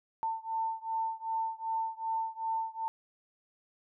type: beating tone pair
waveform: sine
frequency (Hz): 895 / 897.6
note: A5 / A5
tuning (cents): +29 / +34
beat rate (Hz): 2.6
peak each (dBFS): -34 / -35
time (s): 0.23-2.88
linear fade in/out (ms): 0
effects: none